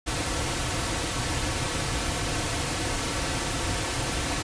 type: noise with comb filter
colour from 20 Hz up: pink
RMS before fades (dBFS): -28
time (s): 0.06-4.43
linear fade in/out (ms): 20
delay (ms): 4.9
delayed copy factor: -0.55
effects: resampled to 22050 Hz